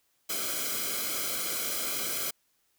white noise with comb filter, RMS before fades -32 dBFS, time 0.29-2.31 s, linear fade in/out 10 ms, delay 1.1 ms, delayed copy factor -1, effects white hiss -72 dBFS RMS until 2.78 s

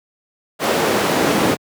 brown noise with high-pass filter sweep, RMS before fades -17 dBFS, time 0.59-1.57 s, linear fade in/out 50 ms, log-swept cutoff 460 to 260 Hz, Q 0.83, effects high-pass 80 Hz 12 dB/octave

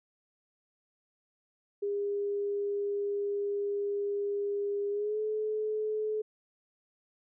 sine tone with pitch glide, 405.4 to 429.5 Hz, G#4 to A4, -42 to -42 cents, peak -29 dBFS, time 1.82-6.22 s, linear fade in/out 10 ms, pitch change +100 cents, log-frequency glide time 4.9-5.19 s, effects none

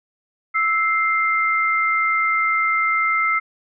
sine tone pair together, 1315 / 2093 Hz, E6 / C7, -5 / 0 cents, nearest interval minor sixth, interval 805 cents, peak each -19 dBFS, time 0.54-3.4 s, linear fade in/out 20 ms, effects none

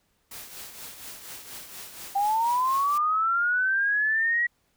white noise with tremolo, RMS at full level -39 dBFS, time 0.31-2.98 s, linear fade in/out 5 ms, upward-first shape triangle, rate 4.2 Hz, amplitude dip 60%
sine linear sweep, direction up, 784 to 1928 Hz, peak -21 dBFS, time 2.15-4.47 s, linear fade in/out 10 ms
effects pink hiss -70 dBFS RMS until 4.76 s

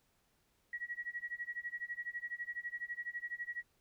sine tone with tremolo, 1917 Hz, A#6, 48 cents sharp, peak -36 dBFS, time 0.73-3.63 s, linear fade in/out 2 ms, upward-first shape sine, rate 12 Hz, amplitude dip 95%, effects pink hiss -75 dBFS RMS until 3.8 s

